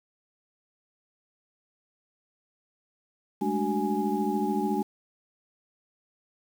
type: tone cluster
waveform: sine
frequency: 203 / 216.7 / 294 / 375.7 / 832 Hz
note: G#3 / A3 / D4 / F#4 / G#5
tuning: -39 / -26 / +2 / +26 / +3 cents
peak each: -31 dBFS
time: 3.41-4.83 s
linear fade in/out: 10 ms
effects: 8-bit